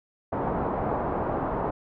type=low-pass noise; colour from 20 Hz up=white; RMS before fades=-28 dBFS; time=0.32-1.71 s; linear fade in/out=10 ms; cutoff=970 Hz; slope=24 dB/octave; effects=none